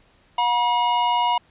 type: tone pair together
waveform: square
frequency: 720 / 961.1 Hz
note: F#5 / B5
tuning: -47 / -47 cents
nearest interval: perfect fourth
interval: 500 cents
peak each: -26 / -19 dBFS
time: 0.38-1.38 s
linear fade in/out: 5 ms
effects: pink hiss -58 dBFS RMS until 1.5 s + resampled to 8000 Hz